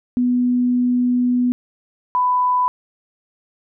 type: tone pair in turn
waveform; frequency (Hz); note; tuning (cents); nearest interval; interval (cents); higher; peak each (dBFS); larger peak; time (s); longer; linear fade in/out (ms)
sine; 246.9 / 996.2; B3 / B5; 0 / +15; 2 octaves; 2415; second; -14; neither; 0.17-1.52 / 2.15-2.68; first; 0
effects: none